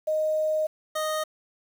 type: tone pair in turn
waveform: sine / 25% pulse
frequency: 621 / 621 Hz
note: D#5 / D#5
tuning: -3 / -3 cents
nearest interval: unison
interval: 0 cents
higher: neither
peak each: -22 dBFS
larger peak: neither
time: 0.07-0.67 / 0.95-1.24 s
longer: first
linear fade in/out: 10 ms
effects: 8-bit